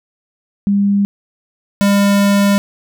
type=tone pair in turn; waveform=sine / square; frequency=200.8 / 200.8 Hz; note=G3 / G3; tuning=+42 / +42 cents; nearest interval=unison; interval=0 cents; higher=neither; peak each=-10 dBFS; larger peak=neither; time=0.67-1.05 / 1.81-2.58 s; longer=second; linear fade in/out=0 ms; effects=none